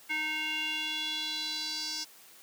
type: tone with band-pass filter sweep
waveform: square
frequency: 309.2 Hz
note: D#4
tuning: 11 cents flat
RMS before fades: -34 dBFS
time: 0.09-2.05 s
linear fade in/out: 20 ms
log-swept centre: 2200 to 5200 Hz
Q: 4.6
effects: white hiss -55 dBFS RMS until 2.42 s + high-pass 200 Hz 12 dB/octave

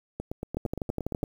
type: two click trains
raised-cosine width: 2 ms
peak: -16 / -19 dBFS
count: 9 / 10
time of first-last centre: 0.57-1.231 / 0.2-1.238 s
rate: 12.1 / 8.67 Hz
effects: 8-bit

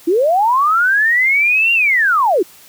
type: linear two-way sweep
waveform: sine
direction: up then down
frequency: 311.1 to 2794 to 311.1 Hz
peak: -10 dBFS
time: 0.07-2.43 s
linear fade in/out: 10 ms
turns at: 1.73 s
effects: white hiss -43 dBFS RMS until 2.68 s + high-pass 80 Hz 12 dB/octave

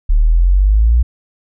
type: exponential sweep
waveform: sine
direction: up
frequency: 36.03 to 61.2 Hz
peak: -7 dBFS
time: 0.09-1.03 s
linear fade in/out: 10 ms
effects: none

